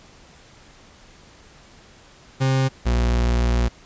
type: tone pair in turn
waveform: 40% pulse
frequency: 132.8 / 59.53 Hz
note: C3 / A#1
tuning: +26 / +37 cents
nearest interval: octave + major second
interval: 1389 cents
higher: first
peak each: -16 dBFS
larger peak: neither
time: 2.4-2.69 / 2.85-3.69 s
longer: second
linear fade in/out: 20 ms
effects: pink hiss -49 dBFS RMS until 3.85 s + resampled to 16000 Hz